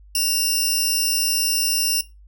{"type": "tone pair together", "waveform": "15% pulse", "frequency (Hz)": [2794, 5274], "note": ["F7", "E8"], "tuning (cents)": [0, 0], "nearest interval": "major seventh", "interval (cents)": 1100, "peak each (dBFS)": -15, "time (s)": [0.15, 2.01], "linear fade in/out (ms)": 2, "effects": ["noise-tail reverb RT60 0.2 s tail -17 dB re dry", "added 50 Hz sine -44 dBFS peak until 2.27 s"]}